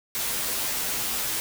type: noise with comb filter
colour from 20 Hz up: white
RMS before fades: -28 dBFS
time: 0.15-1.4 s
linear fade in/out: 0 ms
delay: 11 ms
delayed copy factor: -1
effects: none